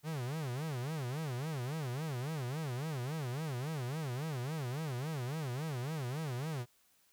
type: tone with vibrato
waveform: 45% pulse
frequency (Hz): 139.9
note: C#3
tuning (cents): +16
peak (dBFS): -36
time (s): 0.03-6.66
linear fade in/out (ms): 50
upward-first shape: sine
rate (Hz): 3.6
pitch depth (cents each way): 260
effects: white hiss -70 dBFS RMS until 7.12 s